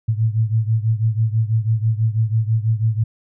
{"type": "beating tone pair", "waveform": "sine", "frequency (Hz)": [109.3, 115.4], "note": ["A2", "A#2"], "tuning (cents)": [-11, -17], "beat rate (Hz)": 6.1, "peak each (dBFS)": [-17, -20], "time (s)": [0.08, 3.04], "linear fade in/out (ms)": 10, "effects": []}